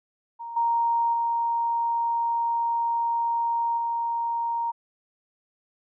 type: tone with level steps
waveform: sine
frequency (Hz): 932.3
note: A#5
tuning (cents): 0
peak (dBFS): -33 / -20 / -22 / -24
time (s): 0.39-4.72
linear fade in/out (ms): 20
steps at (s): 0.56 / 1.13 / 3.77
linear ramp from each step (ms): 10
effects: none